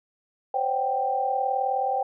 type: tone cluster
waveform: sine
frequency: 518 / 558 / 746 / 785 Hz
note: C5 / C#5 / F#5 / G5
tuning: -17 / +11 / +14 / +2 cents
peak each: -30 / -33 / -32 / -24 dBFS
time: 0.54-2.03 s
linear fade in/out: 5 ms
effects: none